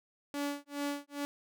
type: tone with tremolo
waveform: sawtooth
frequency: 286.4 Hz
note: D4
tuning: 43 cents flat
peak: -28 dBFS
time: 0.34-1.25 s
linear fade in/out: 0 ms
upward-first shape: sine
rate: 2.4 Hz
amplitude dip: 100%
effects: none